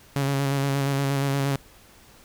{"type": "tone with vibrato", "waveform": "sawtooth", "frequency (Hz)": 138.59, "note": "C#3", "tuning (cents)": 0, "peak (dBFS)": -18, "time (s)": [0.16, 1.56], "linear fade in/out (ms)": 0, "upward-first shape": "square", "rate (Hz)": 8.5, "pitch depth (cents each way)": 22, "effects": ["pink hiss -52 dBFS RMS until 2.24 s"]}